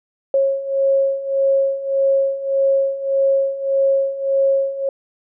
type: beating tone pair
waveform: sine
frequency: 544 / 545.7 Hz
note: C#5 / C#5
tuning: -33 / -27 cents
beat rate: 1.7 Hz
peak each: -20 / -16 dBFS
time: 0.34-4.89 s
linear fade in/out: 2 ms
effects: none